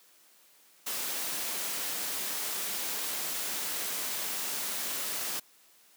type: noise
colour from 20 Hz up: white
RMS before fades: -34 dBFS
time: 0.86-5.4 s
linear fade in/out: 10 ms
effects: white hiss -61 dBFS RMS until 5.96 s + high-pass 200 Hz 12 dB/octave